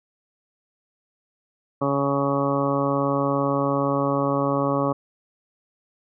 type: harmonic tone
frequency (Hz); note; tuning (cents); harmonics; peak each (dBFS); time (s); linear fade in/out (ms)
139.8; C#3; +15; 1 / 2 / 3 / 4 / 5 / 6 / 7 / 8 / 9; -28 / -25 / -29 / -25 / -35 / -32 / -35 / -27 / -35; 1.81-4.93; 10
effects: none